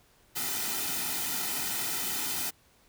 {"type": "noise with comb filter", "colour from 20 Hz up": "white", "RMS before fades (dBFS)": -32, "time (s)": [0.35, 2.51], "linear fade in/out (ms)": 20, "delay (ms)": 1.8, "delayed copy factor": -0.7, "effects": ["pink hiss -63 dBFS RMS until 2.88 s"]}